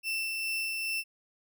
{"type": "tone with tremolo", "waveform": "35% pulse", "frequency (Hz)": 2676, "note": "E7", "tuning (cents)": 25, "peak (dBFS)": -28, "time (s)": [0.03, 1.04], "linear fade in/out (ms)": 50, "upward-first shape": "sine", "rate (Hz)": 2.4, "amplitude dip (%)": 25, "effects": []}